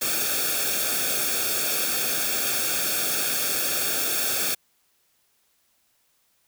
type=noise with comb filter; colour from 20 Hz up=white; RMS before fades=-25 dBFS; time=0.01-4.55 s; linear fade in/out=10 ms; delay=1 ms; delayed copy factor=-0.8; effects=white hiss -67 dBFS RMS until 6.47 s